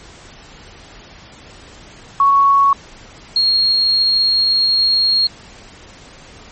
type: tone pair in turn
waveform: sine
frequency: 1111 / 4270 Hz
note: C#6 / C8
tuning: +4 / +34 cents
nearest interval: octave + major seventh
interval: 2330 cents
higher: second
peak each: -8 / -11 dBFS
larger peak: first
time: 2.2-2.73 / 3.36-5.27 s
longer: second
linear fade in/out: 2 ms
effects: pink hiss -40 dBFS RMS until 6.51 s + MP3 32 kbps